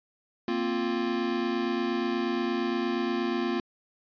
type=chord; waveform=square; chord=Bb suspended second; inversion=none; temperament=equal; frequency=233.1 / 261.6 / 349.2 Hz; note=Bb3 / C4 / F4; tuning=0 / 0 / 0 cents; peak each=-32 / -33 / -30 dBFS; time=0.48-3.6 s; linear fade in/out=2 ms; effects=resampled to 11025 Hz